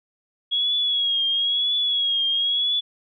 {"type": "tone with vibrato", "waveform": "sine", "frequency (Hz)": 3322, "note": "G#7", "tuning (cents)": 0, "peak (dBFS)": -19, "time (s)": [0.51, 2.81], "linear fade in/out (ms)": 20, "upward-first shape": "triangle", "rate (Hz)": 1, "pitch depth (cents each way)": 65, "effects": []}